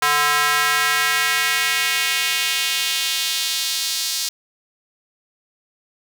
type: tone with high-pass filter sweep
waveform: square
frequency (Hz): 146.83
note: D3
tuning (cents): 0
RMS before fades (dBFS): -20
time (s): 0.02-4.29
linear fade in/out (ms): 5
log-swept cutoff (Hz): 1200 to 4700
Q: 1.6
effects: none